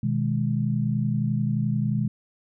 sine chord, G# minor, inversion first, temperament just, 124.59 / 155.74 / 207.7 Hz, B2 / D#3 / G#3, +16 / +2 / 0 cents, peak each -25 / -27 / -26 dBFS, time 0.03-2.08 s, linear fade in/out 5 ms, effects none

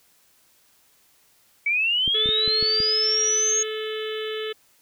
sine linear sweep, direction up, 2255 to 6590 Hz, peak -19 dBFS, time 1.66-3.63 s, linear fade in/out 5 ms
clicks, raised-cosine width 3 ms, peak -20 dBFS, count 6, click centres 2.078 / 2.259 / 2.29 / 2.478 / 2.627 / 2.803 s
harmonic tone, 434.1 Hz, A4, 23 cents flat, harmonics 1 / 3 / 4 / 5 / 6 / 7 / 8 / 9, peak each -28 / -40 / -39 / -41 / -44 / -36 / -38 / -45 dBFS, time 2.14-4.53 s, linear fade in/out 10 ms
effects white hiss -60 dBFS RMS until 4.81 s

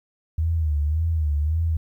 sine tone with vibrato, 77.78 Hz, D#2, in tune, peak -19 dBFS, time 0.38-1.77 s, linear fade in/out 5 ms, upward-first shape sine, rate 1.8 Hz, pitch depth 110 cents each way, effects 10-bit

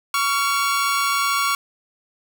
sawtooth tone pair together, 1123 / 1379.9 Hz, C#6 / F6, +22 / -21 cents, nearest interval major third, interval 357 cents, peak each -16 / -20 dBFS, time 0.14-1.55 s, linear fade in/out 2 ms, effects none

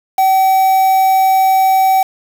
triangle tone with quantisation, 764 Hz, G5, 45 cents flat, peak -6 dBFS, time 0.18-2.03 s, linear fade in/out 5 ms, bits 4, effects none

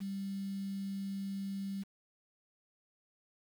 sine tone with quantisation, 196 Hz, G3, in tune, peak -36 dBFS, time 0-1.84 s, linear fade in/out 20 ms, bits 9, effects none

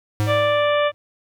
square tone with exponential decay, 105.5 Hz, G#2, 28 cents sharp, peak -17 dBFS, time 0.2-0.94 s, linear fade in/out 0 ms, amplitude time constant 160 ms
harmonic tone, 587.3 Hz, D5, in tune, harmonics 1 / 2 / 3 / 4 / 5 / 6, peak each -17 / -23 / -27 / -29 / -31 / -33 dBFS, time 0.26-0.92 s, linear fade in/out 50 ms
effects none

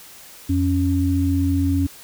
sine tone pair together, 87.31 / 277.2 Hz, F2 / C#4, 0 / 0 cents, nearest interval octave + minor sixth, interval 2000 cents, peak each -19 dBFS, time 0.49-1.87 s, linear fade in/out 10 ms, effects white hiss -43 dBFS RMS until 2.03 s

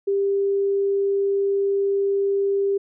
sine tone, 396.6 Hz, G4, 20 cents sharp, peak -18 dBFS, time 0.07-2.78 s, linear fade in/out 10 ms, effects none

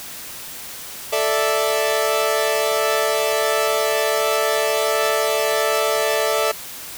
sawtooth chord, A suspended fourth, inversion none, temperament equal, 440 / 587.3 / 659.3 Hz, A4 / D5 / E5, 0 / 0 / 0 cents, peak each -18 dBFS, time 1.12-6.52 s, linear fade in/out 10 ms, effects white hiss -34 dBFS RMS until 6.97 s

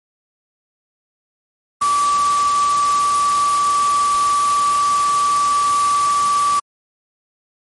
sine tone in noise, 1156 Hz, D6, 28 cents flat, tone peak -13 dBFS, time 1.81-6.6 s, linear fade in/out 10 ms, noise white, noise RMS -26 dBFS, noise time 1.81-6.6 s, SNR +10 dB, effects MP3 48 kbps

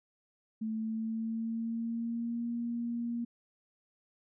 sine tone with pitch glide, 220 to 235.8 Hz, A3 to A#3, 0 to +20 cents, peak -32 dBFS, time 0.61-3.25 s, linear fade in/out 10 ms, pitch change +120 cents, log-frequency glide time 0.72-2.48 s, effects none

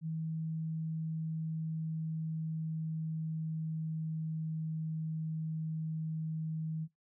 sine tone with pitch glide, 160.3 to 158.73 Hz, E3 to D#3, -48 to +35 cents, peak -34 dBFS, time 0.01-6.88 s, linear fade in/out 50 ms, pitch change -17 cents, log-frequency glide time 0.18-4.68 s, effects noise-tail reverb RT60 0.2 s tail -23 dB re dry

